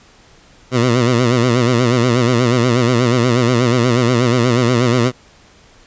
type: tone with vibrato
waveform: 15% pulse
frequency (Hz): 121.8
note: B2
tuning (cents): -24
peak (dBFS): -5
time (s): 0.71-5.12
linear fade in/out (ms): 50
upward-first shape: sine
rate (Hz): 8.3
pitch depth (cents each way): 97
effects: pink hiss -47 dBFS RMS until 5.86 s + resampled to 16000 Hz